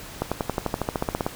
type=accelerating click train; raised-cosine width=1 ms; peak=-9 dBFS; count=15; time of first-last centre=0.22-1.265 s; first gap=96 ms; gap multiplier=0.96; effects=pink hiss -40 dBFS RMS until 1.35 s